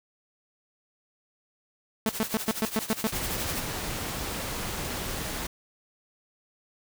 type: noise with tremolo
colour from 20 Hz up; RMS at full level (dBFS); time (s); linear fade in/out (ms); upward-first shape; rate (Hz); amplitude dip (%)
white; -32; 2.06-3.61; 20; triangle; 12; 80
type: tone bursts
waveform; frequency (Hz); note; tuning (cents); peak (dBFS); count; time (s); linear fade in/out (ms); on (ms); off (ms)
sawtooth; 220; A3; 0; -19; 8; 2.06-3.07; 0; 30; 110
type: noise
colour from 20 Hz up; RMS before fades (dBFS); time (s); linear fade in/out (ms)
pink; -33; 3.12-5.47; 5
effects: none